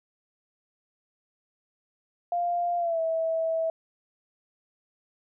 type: tone with pitch glide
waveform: sine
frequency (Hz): 698 to 651.3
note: F5 to E5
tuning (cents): -1 to -21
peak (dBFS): -24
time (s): 2.32-3.7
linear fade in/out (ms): 2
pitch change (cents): -120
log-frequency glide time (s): 2.78-3
effects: none